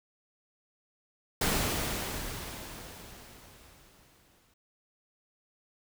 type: noise with exponential decay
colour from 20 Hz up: pink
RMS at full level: -27 dBFS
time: 1.41-4.54 s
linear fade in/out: 5 ms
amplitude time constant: 680 ms
effects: none